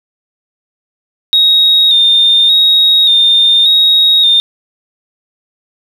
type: tone with vibrato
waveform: sine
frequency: 3700 Hz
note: A#7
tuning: 14 cents flat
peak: -4 dBFS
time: 1.33-4.4 s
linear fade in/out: 0 ms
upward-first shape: square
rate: 0.86 Hz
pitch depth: 34 cents each way
effects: tanh soft clip ceiling 0 dBFS + 7-bit